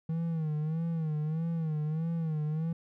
triangle tone with vibrato, 159 Hz, D#3, 38 cents sharp, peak -27 dBFS, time 0.09-2.73 s, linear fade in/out 5 ms, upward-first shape sine, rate 1.6 Hz, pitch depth 89 cents each way, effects none

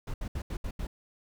brown noise bursts at uneven times, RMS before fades -34 dBFS, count 6, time 0.07-0.14 / 0.21-0.28 / 0.35-0.42 / 0.5-0.57 / 0.64-0.71 / 0.79-0.87 s, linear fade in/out 5 ms, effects none

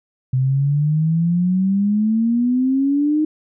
sine exponential sweep, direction up, 127.6 to 311.1 Hz, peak -14 dBFS, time 0.33-3.25 s, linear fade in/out 5 ms, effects none

